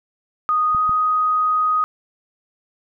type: tone with pitch glide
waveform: sine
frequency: 1239 to 1249.8 Hz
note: D#6 to D#6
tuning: -8 to +7 cents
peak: -15 dBFS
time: 0.49-1.84 s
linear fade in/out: 0 ms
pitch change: +15 cents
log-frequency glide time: 0.68-0.79 s
type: clicks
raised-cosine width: 5 ms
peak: -21 dBFS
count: 2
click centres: 0.748 / 0.894 s
effects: none